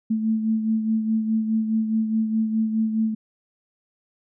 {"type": "beating tone pair", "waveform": "sine", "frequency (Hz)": [220, 224.8], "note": ["A3", "A3"], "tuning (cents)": [0, 37], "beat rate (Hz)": 4.8, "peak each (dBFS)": [-20, -29], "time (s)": [0.1, 3.15], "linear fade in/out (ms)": 10, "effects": []}